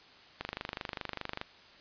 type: click train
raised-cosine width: 0.3 ms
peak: -19 dBFS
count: 26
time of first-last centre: 0.41-1.414 s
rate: 24.9 Hz
effects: white hiss -56 dBFS RMS until 1.8 s + resampled to 11025 Hz